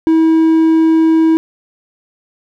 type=tone; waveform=triangle; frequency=322.5 Hz; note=E4; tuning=38 cents flat; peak=-5 dBFS; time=0.07-1.37 s; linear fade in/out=0 ms; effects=none